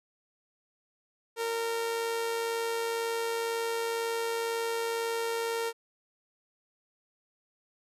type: tone with amplitude modulation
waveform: sawtooth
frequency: 460 Hz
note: A#4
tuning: 23 cents flat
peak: -24 dBFS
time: 1.36-5.73 s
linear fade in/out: 50 ms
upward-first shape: sine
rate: 102 Hz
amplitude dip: 35%
effects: resampled to 32000 Hz